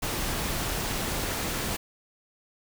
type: noise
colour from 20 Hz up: pink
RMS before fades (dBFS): -30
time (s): 0.02-1.77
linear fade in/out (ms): 10
effects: none